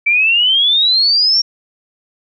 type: exponential sweep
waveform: sine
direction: up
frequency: 2310 to 5590 Hz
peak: -9 dBFS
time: 0.06-1.42 s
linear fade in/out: 10 ms
effects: none